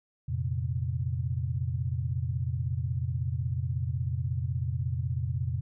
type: chord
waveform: sine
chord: F suspended fourth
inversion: none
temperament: equal with one note detuned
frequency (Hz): 87.31 / 116.54 / 132.87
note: F2 / Bb2 / C3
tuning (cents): 0 / 0 / +27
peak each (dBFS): -32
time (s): 0.28-5.61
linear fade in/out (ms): 10
effects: none